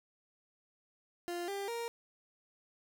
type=tone with pitch steps; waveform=30% pulse; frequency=348.5 / 397.9 / 467.6 Hz; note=F4 / G4 / A#4; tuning=-4 / +26 / +5 cents; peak=-34 dBFS; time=1.28-1.88 s; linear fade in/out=0 ms; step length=200 ms; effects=none